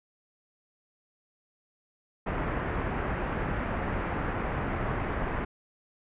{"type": "low-pass noise", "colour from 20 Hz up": "pink", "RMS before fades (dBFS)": -31, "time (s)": [2.26, 5.45], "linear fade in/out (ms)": 10, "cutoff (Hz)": 2000, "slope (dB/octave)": 24, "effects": ["resampled to 8000 Hz"]}